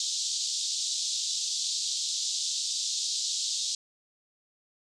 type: band-pass noise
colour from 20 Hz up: pink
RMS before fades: -31 dBFS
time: 0-3.75 s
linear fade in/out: 2 ms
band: 3600 to 7700 Hz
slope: 48 dB/octave
effects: none